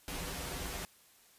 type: noise with comb filter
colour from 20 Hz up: pink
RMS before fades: -40 dBFS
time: 0.08-0.85 s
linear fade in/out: 0 ms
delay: 9.1 ms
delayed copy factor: -0.75
effects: white hiss -63 dBFS RMS until 1.38 s + resampled to 32000 Hz